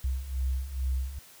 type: beating tone pair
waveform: sine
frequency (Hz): 63.5 / 65.8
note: B1 / C2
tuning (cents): +49 / +10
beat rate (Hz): 2.3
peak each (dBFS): -33 / -29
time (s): 0.04-1.19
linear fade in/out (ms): 5
effects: white hiss -53 dBFS RMS until 1.4 s